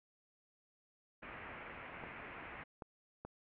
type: low-pass noise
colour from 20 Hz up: white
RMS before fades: -50 dBFS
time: 1.22-2.64 s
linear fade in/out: 10 ms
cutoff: 2500 Hz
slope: 48 dB/octave
type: clicks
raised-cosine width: 1 ms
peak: -32 dBFS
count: 3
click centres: 2.038 / 2.822 / 3.25 s
effects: none